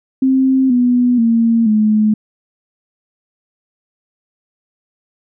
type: tone with pitch steps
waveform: sine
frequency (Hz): 263.7 / 246 / 229.6 / 214.2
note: C4 / B3 / A#3 / A3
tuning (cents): +14 / -7 / -26 / -46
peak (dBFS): -9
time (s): 0.22-2.14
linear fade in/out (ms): 5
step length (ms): 480
effects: none